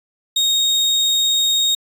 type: tone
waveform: 35% pulse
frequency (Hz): 3729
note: A#7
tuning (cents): 0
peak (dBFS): -12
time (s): 0.36-1.75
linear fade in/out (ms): 5
effects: resampled to 32000 Hz